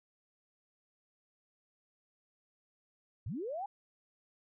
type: linear sweep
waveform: sine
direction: up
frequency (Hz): 74.6 to 836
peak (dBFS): -36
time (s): 3.26-3.66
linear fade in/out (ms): 5
effects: none